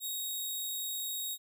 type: tone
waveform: 10% pulse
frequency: 3771 Hz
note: A#7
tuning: 19 cents sharp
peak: -27 dBFS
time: 0-1.38 s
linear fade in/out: 50 ms
effects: none